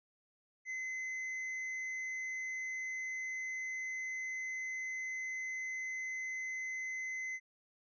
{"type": "tone with hard clipping", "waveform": "triangle", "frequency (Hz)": 2046, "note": "C7", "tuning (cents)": -39, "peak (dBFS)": -39, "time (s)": [0.65, 7.4], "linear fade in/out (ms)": 50, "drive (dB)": 8, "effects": ["resampled to 22050 Hz"]}